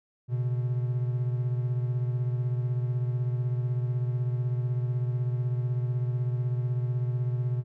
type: beating tone pair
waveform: triangle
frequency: 122.4 / 138.4 Hz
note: B2 / C#3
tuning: -15 / -2 cents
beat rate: 16 Hz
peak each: -24 / -32 dBFS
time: 0.28-7.64 s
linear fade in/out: 50 ms
effects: none